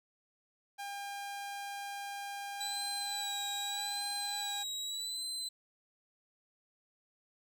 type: tone with pitch glide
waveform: sawtooth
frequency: 803 to 810.9 Hz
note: G5 to G#5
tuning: +41 to -42 cents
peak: -36 dBFS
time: 0.78-4.64 s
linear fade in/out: 20 ms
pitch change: +17 cents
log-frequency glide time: 2.64-4.39 s
type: tone with vibrato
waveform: 30% pulse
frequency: 3951 Hz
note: B7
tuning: in tune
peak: -34 dBFS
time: 2.6-5.49 s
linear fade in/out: 10 ms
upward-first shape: sine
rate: 0.83 Hz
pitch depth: 51 cents each way
effects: none